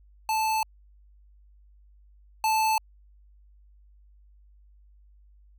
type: tone pair in turn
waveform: square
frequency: 876 / 876 Hz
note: A5 / A5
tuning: -8 / -8 cents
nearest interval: unison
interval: 0 cents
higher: neither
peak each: -24 / -22 dBFS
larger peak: second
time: 0.29-0.63 / 2.44-2.78 s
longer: neither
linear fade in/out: 2 ms
effects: added 50 Hz sine -53 dBFS peak until 5.58 s